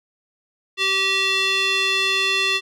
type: tone with band-pass filter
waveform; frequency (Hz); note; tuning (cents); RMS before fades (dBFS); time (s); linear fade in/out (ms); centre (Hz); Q
square; 385.6; G4; -28; -20; 0.77-2.61; 50; 3100; 2.9
effects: none